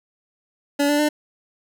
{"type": "tone with pitch steps", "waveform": "25% pulse", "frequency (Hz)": [286, 292.7, 299.5], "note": ["D4", "D4", "D4"], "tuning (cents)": [-46, -6, 34], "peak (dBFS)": -13, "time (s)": [0.79, 1.09], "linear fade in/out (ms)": 10, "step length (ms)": 100, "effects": []}